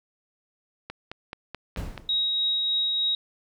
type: click train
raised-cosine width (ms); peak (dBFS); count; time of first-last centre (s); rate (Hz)
0.3; -19; 6; 0.9-1.978; 4.64
type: noise with exponential decay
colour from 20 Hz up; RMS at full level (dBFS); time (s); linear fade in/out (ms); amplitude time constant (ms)
brown; -27; 1.77-2.28; 2; 110
type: tone with tremolo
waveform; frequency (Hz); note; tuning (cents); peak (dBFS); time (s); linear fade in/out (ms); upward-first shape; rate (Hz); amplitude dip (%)
sine; 3800; A#7; +33; -21; 2.09-3.15; 2; triangle; 3.3; 25
effects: none